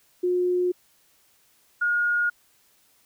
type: tone pair in turn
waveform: sine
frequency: 359.3 / 1432.2 Hz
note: F4 / F6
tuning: +49 / +43 cents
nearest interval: 2 octaves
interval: 2394 cents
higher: second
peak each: -20 dBFS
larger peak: neither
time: 0.23-0.72 / 1.81-2.3 s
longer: neither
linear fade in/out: 10 ms
effects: white hiss -62 dBFS RMS until 3.05 s